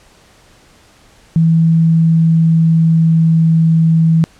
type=tone with pitch glide; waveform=sine; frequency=163.6 to 162.66 Hz; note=E3 to E3; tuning=-13 to -23 cents; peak=-7 dBFS; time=1.36-4.24 s; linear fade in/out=0 ms; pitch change=-10 cents; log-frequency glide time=1.78-3.61 s; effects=pink hiss -47 dBFS RMS until 4.39 s + low-pass 9000 Hz 12 dB/octave